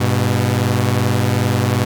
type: tone pair together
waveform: sawtooth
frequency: 100.92 / 123.47 Hz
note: G#2 / B2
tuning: -49 / 0 cents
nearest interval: minor third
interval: 349 cents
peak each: -13 / -13 dBFS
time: 0-1.85 s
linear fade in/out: 10 ms
effects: none